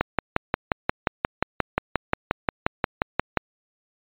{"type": "click train", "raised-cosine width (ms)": 0.5, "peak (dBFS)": -4, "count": 20, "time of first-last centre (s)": [0.01, 3.373], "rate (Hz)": 5.65, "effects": ["resampled to 8000 Hz"]}